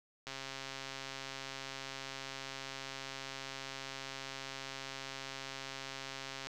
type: click train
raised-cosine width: 0.2 ms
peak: -25 dBFS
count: 838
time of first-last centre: 0.27-6.47 s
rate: 135 Hz
effects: none